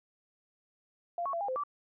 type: tone with pitch steps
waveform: sine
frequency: 692 / 1107 / 677 / 808 / 517 / 1161 Hz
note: F5 / C#6 / E5 / G#5 / C5 / D6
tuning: -16 / -3 / +46 / -48 / -21 / -20 cents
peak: -31 dBFS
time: 1.18-1.636 s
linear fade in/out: 2 ms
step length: 76 ms
effects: none